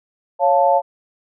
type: chord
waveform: sine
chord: Db augmented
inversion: none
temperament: equal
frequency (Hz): 554.4 / 698.5 / 880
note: Db5 / F5 / A5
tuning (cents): 0 / 0 / 0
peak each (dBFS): -16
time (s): 0.39-0.82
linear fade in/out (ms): 50
effects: none